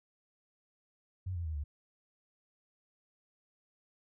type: tone with pitch steps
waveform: sine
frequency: 92.6 / 85.41 / 78.77 / 72.65 Hz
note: F#2 / F2 / D#2 / D2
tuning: +2 / -38 / +22 / -18 cents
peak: -34 dBFS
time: 1.26-1.64 s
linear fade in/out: 10 ms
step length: 95 ms
effects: none